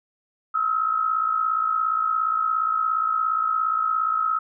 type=tone pair together; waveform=sine; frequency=1283 / 1340.2 Hz; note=E6 / E6; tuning=-47 / +28 cents; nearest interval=minor second; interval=75 cents; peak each=-21 / -26 dBFS; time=0.54-4.39 s; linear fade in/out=10 ms; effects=none